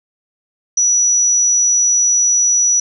sine tone, 5880 Hz, F#8, 12 cents flat, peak -10 dBFS, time 0.77-2.8 s, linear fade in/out 5 ms, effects none

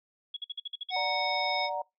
sine tone bursts, 3352 Hz, G#7, 15 cents sharp, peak -33 dBFS, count 8, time 0.34-0.912 s, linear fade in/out 5 ms, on 26 ms, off 52 ms
harmonic tone, 740 Hz, F#5, in tune, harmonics 1 / 3 / 5 / 7, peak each -28 / -33 / -35 / -36 dBFS, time 0.9-1.7 s, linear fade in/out 50 ms
sine chord, D augmented, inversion none, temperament equal, 587.3 / 740 / 932.3 Hz, D5 / F#5 / A#5, 0 / 0 / 0 cents, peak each -35 / -34 / -34 dBFS, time 0.96-1.82 s, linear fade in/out 5 ms
effects noise-tail reverb RT60 0.2 s tail -24 dB re dry

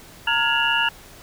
sine tone cluster, 918 / 1415 / 1675 / 2751 / 2889 Hz, A#5 / F6 / G#6 / F7 / F#7, -27 / +22 / +14 / -27 / -42 cents, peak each -24 dBFS, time 0.27-0.89 s, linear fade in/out 5 ms, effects pink hiss -45 dBFS RMS until 1.22 s

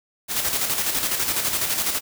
white noise with tremolo, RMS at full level -22 dBFS, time 0.28-2.01 s, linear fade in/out 50 ms, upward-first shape square, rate 12 Hz, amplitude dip 45%, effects none

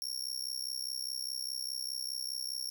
sawtooth tone with amplitude modulation, 5510 Hz, F8, 24 cents flat, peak -29 dBFS, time 0.02-2.7 s, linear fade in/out 0 ms, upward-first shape sine, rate 64.9 Hz, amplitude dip 95%, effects none

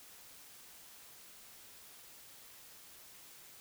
silence, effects white hiss -56 dBFS RMS until 3.6 s

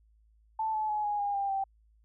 sine tone with pitch steps, 880 / 862.4 / 845.1 / 828.2 / 811.6 / 795.4 / 779.5 Hz, A5 / A5 / G#5 / G#5 / G#5 / G5 / G5, 0 / -35 / +30 / -5 / -40 / +25 / -10 cents, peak -28 dBFS, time 0.59-1.64 s, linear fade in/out 5 ms, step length 150 ms, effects added 54 Hz sine -61 dBFS peak until 2.04 s

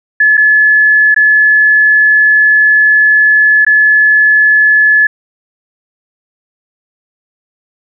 sine tone with dropouts, 1716 Hz, A6, 44 cents flat, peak -4 dBFS, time 0.2-5.07 s, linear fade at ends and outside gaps 5 ms, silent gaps 0.371-0.376 / 1.145-1.162 / 3.649-3.665 s, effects none

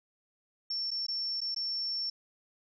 sine tone with dropouts, 5430 Hz, F8, 50 cents flat, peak -31 dBFS, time 0.7-2.1 s, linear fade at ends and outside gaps 5 ms, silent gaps 0.907-0.913 / 1.067-1.083 / 1.406-1.414 / 1.547-1.562 s, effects none

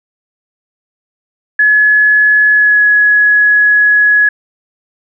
sine tone with pitch glide, 1700 to 1683.4 Hz, G#6 to G#6, +40 to +23 cents, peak -5 dBFS, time 1.59-4.29 s, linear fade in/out 5 ms, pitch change -17 cents, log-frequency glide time 2.52-2.83 s, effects none

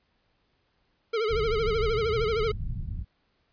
square tone with vibrato, 440 Hz, A4, in tune, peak -25 dBFS, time 1.13-2.52 s, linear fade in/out 10 ms, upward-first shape sine, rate 13 Hz, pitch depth 100 cents each way
pink low-pass noise, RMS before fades -32 dBFS, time 1.28-3.05 s, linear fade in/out 50 ms, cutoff 150 Hz, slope 24 dB/octave
effects pink hiss -71 dBFS RMS until 3.52 s + resampled to 11025 Hz

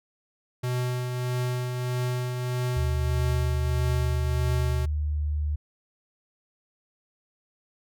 square tone with tremolo, 124.7 Hz, B2, 17 cents sharp, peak -25 dBFS, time 0.63-4.86 s, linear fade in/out 10 ms, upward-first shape triangle, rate 1.6 Hz, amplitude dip 40%
sine tone with pitch glide, 76.2 to 74.63 Hz, D#2 to D2, -36 to +28 cents, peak -24 dBFS, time 2.76-5.56 s, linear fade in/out 10 ms, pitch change -36 cents, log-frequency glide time 4.35-5.12 s
effects none

